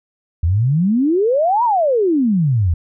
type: exponential two-way sweep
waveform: sine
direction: up then down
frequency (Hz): 77.78 to 993 to 77.78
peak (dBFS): -12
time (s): 0.43-2.74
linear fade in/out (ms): 5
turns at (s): 1.64
effects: none